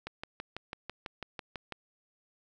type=click train; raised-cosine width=0.3 ms; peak=-22 dBFS; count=11; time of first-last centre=0.07-1.723 s; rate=6.05 Hz; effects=none